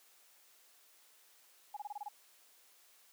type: tone bursts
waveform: sine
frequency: 829 Hz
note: G#5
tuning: 3 cents flat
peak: -39 dBFS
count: 7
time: 1.74-2.086 s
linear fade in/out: 5 ms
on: 28 ms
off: 25 ms
effects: white hiss -65 dBFS RMS until 3.12 s + high-pass 400 Hz 12 dB/octave